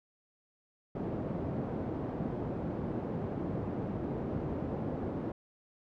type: band-pass noise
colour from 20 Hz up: pink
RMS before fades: -36 dBFS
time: 0.95-5.32 s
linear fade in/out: 5 ms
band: 110 to 510 Hz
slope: 12 dB/octave
effects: none